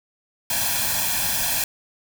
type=noise with comb filter; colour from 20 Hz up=white; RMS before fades=-23 dBFS; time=0.5-1.64 s; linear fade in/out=2 ms; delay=1.2 ms; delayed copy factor=+0.8; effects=none